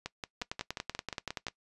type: two click trains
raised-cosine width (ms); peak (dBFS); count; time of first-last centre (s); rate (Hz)
0.2; -17 / -19; 12 / 9; 0.42-1.468 / 0.06-1.483; 10.5 / 5.62
effects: noise-tail reverb RT60 0.1 s tail -20 dB re dry + resampled to 24000 Hz